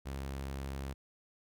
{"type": "tone", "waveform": "sawtooth", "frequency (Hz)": 68, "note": "C#2", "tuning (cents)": -33, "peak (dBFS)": -34, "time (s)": [0.05, 0.94], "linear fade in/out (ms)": 20, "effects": []}